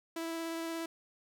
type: tone with vibrato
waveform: sawtooth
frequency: 329.6 Hz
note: E4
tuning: in tune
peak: -32 dBFS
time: 0.16-0.86 s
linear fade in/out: 5 ms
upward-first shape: triangle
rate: 17 Hz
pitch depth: 12 cents each way
effects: none